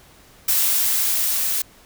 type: noise with level ramp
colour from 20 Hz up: blue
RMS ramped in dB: -18 to -22 dBFS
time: 0.48-1.62 s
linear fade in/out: 5 ms
effects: pink hiss -50 dBFS RMS until 1.85 s